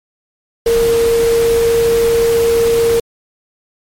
sine tone in noise, 463.1 Hz, A#4, 11 cents flat, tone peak -9 dBFS, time 0.66-3 s, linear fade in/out 5 ms, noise pink, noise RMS -23 dBFS, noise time 0.66-3 s, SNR +11 dB, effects MP3 64 kbps

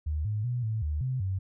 sine tone with pitch steps, 76.1 / 106 / 122.6 / 109.9 / 75.4 / 129.3 / 95.1 Hz, D#2 / G#2 / B2 / A2 / D2 / C3 / F#2, -38 / +36 / -12 / -2 / +46 / -20 / +48 cents, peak -27 dBFS, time 0.06-1.39 s, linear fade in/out 10 ms, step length 190 ms, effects none

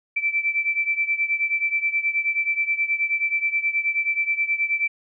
sine beating tone pair, 2327 / 2336.4 Hz, D7 / D7, -17 / -10 cents, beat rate 9.4 Hz, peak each -22 / -25 dBFS, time 0.16-4.88 s, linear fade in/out 10 ms, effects none

